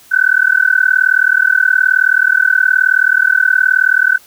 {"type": "tone with amplitude modulation", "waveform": "sine", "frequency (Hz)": 1516, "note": "F#6", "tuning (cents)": 42, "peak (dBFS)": -4, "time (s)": [0.11, 4.18], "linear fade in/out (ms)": 20, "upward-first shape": "sine", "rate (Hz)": 38.9, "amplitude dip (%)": 100, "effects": ["white hiss -44 dBFS RMS until 4.26 s"]}